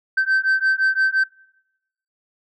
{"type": "beating tone pair", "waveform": "sine", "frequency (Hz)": [1546, 1551.8], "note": ["G6", "G6"], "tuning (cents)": [-24, -18], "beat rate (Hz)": 5.8, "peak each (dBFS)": -17, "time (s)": [0.17, 1.24], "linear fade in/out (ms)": 10, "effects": ["noise-tail reverb RT60 0.9 s tail -26 dB re dry", "tanh soft clip ceiling -13 dBFS"]}